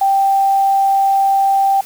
sine tone, 784 Hz, G5, in tune, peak -10 dBFS, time 0.01-1.81 s, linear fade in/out 5 ms, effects white hiss -37 dBFS RMS until 1.85 s

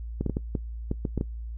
clicks, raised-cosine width 3 ms, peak -14 dBFS, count 9, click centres 0.21 / 0.263 / 0.297 / 0.369 / 0.552 / 0.914 / 1.052 / 1.177 / 1.211 s, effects noise-tail reverb RT60 0.1 s tail -19 dB re dry + added 57 Hz sine -33 dBFS peak until 1.57 s

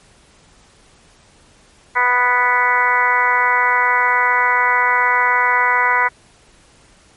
harmonic tone, 246.9 Hz, B3, in tune, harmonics 2 / 3 / 4 / 5 / 6 / 7 / 8 / 9, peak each -28 / -27 / -16 / -23 / -19 / -27 / -17 / -26 dBFS, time 1.95-6.09 s, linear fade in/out 20 ms, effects pink hiss -50 dBFS RMS until 7.16 s + MP3 48 kbps

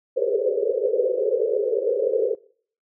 pink band-pass noise, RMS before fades -22 dBFS, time 0.16-2.35 s, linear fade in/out 10 ms, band 400 to 540 Hz, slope 96 dB/octave, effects noise-tail reverb RT60 0.5 s tail -21 dB re dry

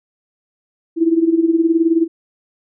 sine tone with tremolo, 329.6 Hz, E4, in tune, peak -8 dBFS, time 0.96-2.08 s, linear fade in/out 50 ms, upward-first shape sine, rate 19 Hz, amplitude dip 75%, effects none

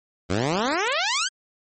10% pulse exponential sweep, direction up, 84.3 to 1637 Hz, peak -13 dBFS, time 0.29-1.29 s, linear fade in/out 20 ms, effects MP3 32 kbps

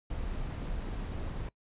brown noise, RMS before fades -36 dBFS, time 0.1-1.49 s, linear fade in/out 5 ms, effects noise-tail reverb RT60 0.1 s tail -23 dB re dry + resampled to 8000 Hz

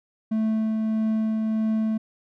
triangle tone with tremolo, 219.4 Hz, A3, 5 cents flat, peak -18 dBFS, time 0.31-1.98 s, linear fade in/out 10 ms, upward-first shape triangle, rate 1.6 Hz, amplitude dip 25%, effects none

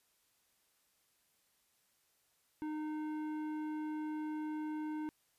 sine tone with tanh clipping, 306.7 Hz, D#4, 25 cents flat, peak -39 dBFS, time 2.62-5.09 s, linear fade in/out 0 ms, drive 12 dB, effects white hiss -75 dBFS RMS until 5.38 s + resampled to 32000 Hz

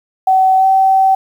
sine tone with pitch glide, 758 to 767.7 Hz, F#5 to G5, +42 to -36 cents, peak -7 dBFS, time 0.27-1.15 s, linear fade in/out 5 ms, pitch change +22 cents, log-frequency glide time 0.57-0.66 s, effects 7-bit

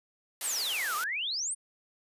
white high-pass noise, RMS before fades -36 dBFS, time 0.41-1.04 s, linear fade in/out 2 ms, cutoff 450 Hz, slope 12 dB/octave
sine exponential two-way sweep, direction down then up, 9397 to 1159 to 9397 Hz, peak -30 dBFS, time 0.43-1.55 s, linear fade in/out 20 ms, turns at 0.96 s
effects resampled to 32000 Hz

